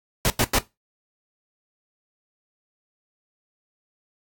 pink noise bursts, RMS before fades -20 dBFS, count 3, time 0.25-0.584 s, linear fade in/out 0 ms, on 50 ms, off 92 ms, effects noise-tail reverb RT60 0.2 s tail -17 dB re dry + AAC 64 kbps

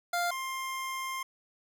25% pulse tone pair in turn, 698.5 / 1056.3 Hz, F5 / C6, 0 / +16 cents, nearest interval perfect fifth, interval 716 cents, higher second, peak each -24 / -30 dBFS, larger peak first, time 0.13-0.31 / 0.31-1.23 s, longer second, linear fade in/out 5 ms, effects none

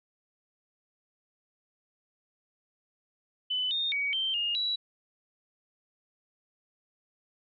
sine tone with pitch steps, 3009 / 3667 / 2259 / 3127 / 2839 / 3917 Hz, F#7 / A#7 / C#7 / G7 / F7 / B7, +28 / -29 / +32 / -5 / +28 / -15 cents, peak -27 dBFS, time 3.5-4.76 s, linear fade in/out 10 ms, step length 210 ms, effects none

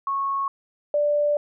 sine tone pair in turn, 1100 / 587.8 Hz, C#6 / D5, -14 / +1 cents, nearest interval major seventh, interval 1085 cents, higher first, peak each -22 / -18 dBFS, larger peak second, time 0.07-0.48 / 0.94-1.37 s, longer second, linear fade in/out 2 ms, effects none

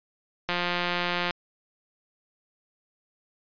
click train, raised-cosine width 0.3 ms, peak -11 dBFS, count 145, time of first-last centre 0.49-1.308 s, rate 176 Hz, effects resampled to 11025 Hz

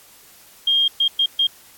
sine tone bursts at uneven times, 3221 Hz, G7, 46 cents sharp, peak -14 dBFS, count 4, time 0.67-0.88 / 1-1.08 / 1.19-1.26 / 1.39-1.47 s, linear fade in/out 5 ms, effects white hiss -48 dBFS RMS until 1.77 s + AAC 64 kbps

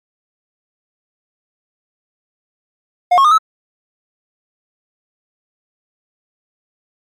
triangle tone with pitch steps, 715 / 1089 / 1220 / 1299 Hz, F5 / C#6 / D#6 / E6, +41 / -31 / -34 / -26 cents, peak -5 dBFS, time 3.11-3.382 s, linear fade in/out 10 ms, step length 68 ms, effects MP3 64 kbps

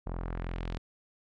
sawtooth tone with low-pass filter sweep, 42.93 Hz, F1, 29 cents flat, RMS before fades -36 dBFS, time 0.06-0.78 s, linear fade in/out 10 ms, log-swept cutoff 920 to 4400 Hz, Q 1.3, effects none

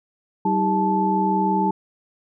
sine tone cluster, 192.1 / 318.3 / 398 / 873 Hz, G3 / D#4 / G4 / A5, -35 / +39 / +26 / -14 cents, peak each -22 / -26 / -27 / -20 dBFS, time 0.45-1.71 s, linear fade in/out 5 ms, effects none

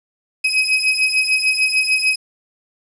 35% pulse beating tone pair, 2532 / 2538.7 Hz, D#7 / D#7, +30 / +34 cents, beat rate 6.7 Hz, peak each -16 dBFS, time 0.44-2.16 s, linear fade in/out 10 ms, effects resampled to 24000 Hz + 8-bit

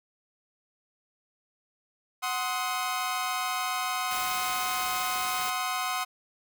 sawtooth chord, C diminished, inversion second, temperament equal with one note detuned, 740 / 1046.5 / 1261.2 Hz, Gb5 / C6 / Eb6, 0 / 0 / +23 cents, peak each -29 dBFS, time 2.22-6.05 s, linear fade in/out 20 ms
white noise, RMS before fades -37 dBFS, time 4.11-5.5 s, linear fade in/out 2 ms
effects none

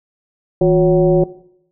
sine tone with frequency modulation, 360 Hz, F#4, 47 cents flat, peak -9 dBFS, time 0.61-1.24 s, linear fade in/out 5 ms, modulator 197 Hz, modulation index 1.1, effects noise-tail reverb RT60 0.7 s tail -18 dB re dry

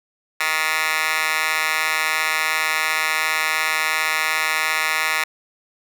10% pulse tone with high-pass filter, 157.2 Hz, D#3, 18 cents sharp, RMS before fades -21 dBFS, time 0.4-5.24 s, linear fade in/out 5 ms, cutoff 1600 Hz, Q 5.3, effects none

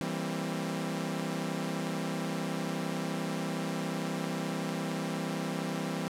sawtooth chord, C dominant seventh, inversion first, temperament equal with one note detuned, 164.81 / 196 / 233.1 / 265 Hz, E3 / G3 / Bb3 / C4, 0 / 0 / 0 / +22 cents, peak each -32 / -33 / -37 / -34 dBFS, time 0.01-6.08 s, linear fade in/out 0 ms, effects low-pass 12000 Hz 12 dB/octave

